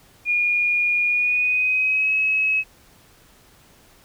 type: tone with pitch glide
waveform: sine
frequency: 2433 to 2566 Hz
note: D#7 to E7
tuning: -39 to -47 cents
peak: -17 dBFS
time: 0.25-2.64 s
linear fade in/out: 50 ms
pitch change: +92 cents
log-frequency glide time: 1.06-2.13 s
effects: pink hiss -53 dBFS RMS until 4.04 s